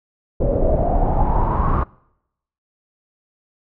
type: noise with low-pass filter sweep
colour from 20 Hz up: brown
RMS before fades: -17 dBFS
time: 0.4-1.84 s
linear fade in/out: 10 ms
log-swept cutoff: 520 to 1200 Hz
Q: 7
effects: noise-tail reverb RT60 0.8 s tail -24 dB re dry